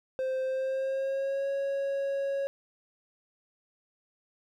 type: tone with pitch glide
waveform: triangle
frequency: 522 to 552.1 Hz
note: C5 to C#5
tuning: -4 to -7 cents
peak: -26 dBFS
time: 0.19-2.47 s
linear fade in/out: 0 ms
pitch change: +97 cents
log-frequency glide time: 0.44-1.49 s
effects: none